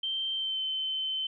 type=tone with pitch glide; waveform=sine; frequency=3132 to 3073 Hz; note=G7 to G7; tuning=-2 to -35 cents; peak=-29 dBFS; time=0.03-1.27 s; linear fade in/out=5 ms; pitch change=-33 cents; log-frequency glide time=0.34-0.61 s; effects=none